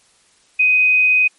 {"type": "tone", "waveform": "sine", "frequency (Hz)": 2505, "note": "D#7", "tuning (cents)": 11, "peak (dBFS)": -10, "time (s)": [0.59, 1.28], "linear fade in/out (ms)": 10, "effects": ["white hiss -55 dBFS RMS until 1.38 s", "MP3 48 kbps"]}